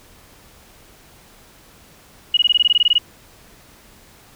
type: tone bursts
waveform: sine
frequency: 2897 Hz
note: F#7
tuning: 37 cents flat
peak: -10 dBFS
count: 13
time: 2.34-2.983 s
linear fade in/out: 5 ms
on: 31 ms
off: 20 ms
effects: pink hiss -48 dBFS RMS until 4.35 s